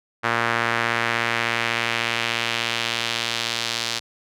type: tone with band-pass filter sweep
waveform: sawtooth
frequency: 116.54 Hz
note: A#2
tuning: in tune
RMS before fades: -24 dBFS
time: 0.23-4 s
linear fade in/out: 20 ms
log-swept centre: 1500 to 4400 Hz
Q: 1.5
effects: none